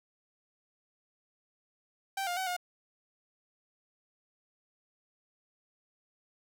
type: tone with pitch steps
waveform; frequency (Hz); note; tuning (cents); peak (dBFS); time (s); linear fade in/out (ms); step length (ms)
sawtooth; 779 / 707 / 755 / 716; G5 / F5 / F#5 / F5; -11 / +21 / +35 / +43; -28; 2.17-2.566; 5; 99
effects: none